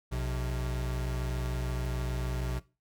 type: tone pair together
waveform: square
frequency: 60.4 / 127.1 Hz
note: B1 / C3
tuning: -38 / -50 cents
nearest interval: octave + minor second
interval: 1288 cents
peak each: -33 / -36 dBFS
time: 0.11-2.6 s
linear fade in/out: 20 ms
effects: noise-tail reverb RT60 0.3 s tail -19 dB re dry